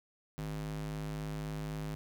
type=tone with high-pass filter; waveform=square; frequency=51.91 Hz; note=G#1; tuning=in tune; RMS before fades=-39 dBFS; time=0.38-1.95 s; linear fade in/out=0 ms; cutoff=110 Hz; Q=3.8; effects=none